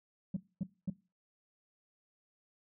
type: tone bursts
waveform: sine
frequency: 185.8 Hz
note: F#3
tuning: 7 cents sharp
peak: -29 dBFS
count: 3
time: 0.34-0.901 s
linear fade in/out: 5 ms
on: 27 ms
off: 240 ms
effects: noise-tail reverb RT60 0.3 s tail -19 dB re dry + tanh soft clip ceiling -29 dBFS